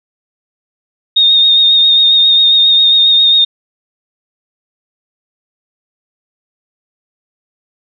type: tone with vibrato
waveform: sine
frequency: 3692 Hz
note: A#7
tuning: 17 cents flat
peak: -5 dBFS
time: 1.16-3.45 s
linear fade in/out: 10 ms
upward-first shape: sine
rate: 7.4 Hz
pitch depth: 25 cents each way
effects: none